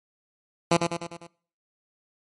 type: tone with echo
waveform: 10% pulse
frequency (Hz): 170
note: F3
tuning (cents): -46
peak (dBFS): -9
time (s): 0.71-0.77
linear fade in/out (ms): 5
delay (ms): 100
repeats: 5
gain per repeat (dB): -5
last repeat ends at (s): 1.27
effects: noise-tail reverb RT60 0.5 s tail -22 dB re dry + MP3 48 kbps